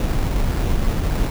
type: noise with sample-and-hold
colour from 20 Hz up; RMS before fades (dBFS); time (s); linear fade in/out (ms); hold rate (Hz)
brown; -19; 0-1.3; 2; 3150
effects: none